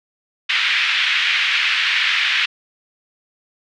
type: band-pass noise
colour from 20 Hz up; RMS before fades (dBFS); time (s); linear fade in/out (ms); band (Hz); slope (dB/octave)
pink; -18; 0.49-2.46; 10; 1800 to 3400; 24
effects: none